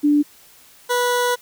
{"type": "tone pair in turn", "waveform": ["sine", "20% pulse"], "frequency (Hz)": [293.4, 489.9], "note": ["D4", "B4"], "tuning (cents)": [-2, -14], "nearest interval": "major sixth", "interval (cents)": 888, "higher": "second", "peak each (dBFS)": -12, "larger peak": "neither", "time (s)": [[0.03, 0.23], [0.89, 1.36]], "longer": "second", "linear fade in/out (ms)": 20, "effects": ["white hiss -49 dBFS RMS until 1.41 s"]}